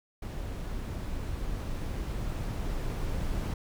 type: noise with level ramp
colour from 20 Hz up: brown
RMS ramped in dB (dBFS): -36 to -31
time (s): 0.22-3.54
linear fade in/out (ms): 5
effects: none